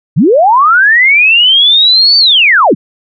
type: linear two-way sweep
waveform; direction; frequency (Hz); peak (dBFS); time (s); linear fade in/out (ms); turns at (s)
sine; up then down; 112.6 to 4590 to 112.6; -3; 0.16-2.75; 20; 2.18
effects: none